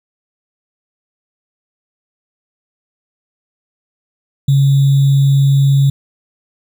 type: tone with sample-and-hold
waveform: sine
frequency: 138.2 Hz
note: C#3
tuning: 5 cents flat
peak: -7 dBFS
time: 4.48-5.9 s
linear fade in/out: 5 ms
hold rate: 3675 Hz
effects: none